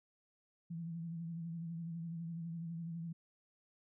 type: tone with vibrato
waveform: sine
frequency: 166.8 Hz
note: E3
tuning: 21 cents sharp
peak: -40 dBFS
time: 0.7-3.13 s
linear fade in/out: 10 ms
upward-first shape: sine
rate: 12 Hz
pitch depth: 44 cents each way
effects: none